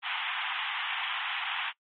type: band-pass noise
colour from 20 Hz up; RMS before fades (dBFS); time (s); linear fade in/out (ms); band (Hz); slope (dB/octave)
white; -33; 0.02-1.73; 50; 750 to 3400; 96
effects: noise-tail reverb RT60 0.1 s tail -21 dB re dry + MP3 32 kbps